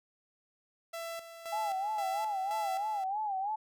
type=tone with tremolo; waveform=sawtooth; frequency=667 Hz; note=E5; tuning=20 cents sharp; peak=-34 dBFS; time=0.93-3.04 s; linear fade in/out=10 ms; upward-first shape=square; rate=1.9 Hz; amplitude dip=65%
type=tone with vibrato; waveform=sine; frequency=810 Hz; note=G#5; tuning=43 cents flat; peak=-31 dBFS; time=1.52-3.56 s; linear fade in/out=10 ms; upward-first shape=sine; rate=3.1 Hz; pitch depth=120 cents each way
effects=none